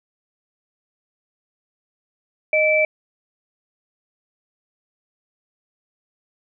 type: tone pair together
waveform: sine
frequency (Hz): 618.8 / 2323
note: D#5 / D7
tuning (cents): -10 / -20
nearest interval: octave + major seventh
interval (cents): 2290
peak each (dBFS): -17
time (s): 2.53-2.85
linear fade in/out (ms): 2
effects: none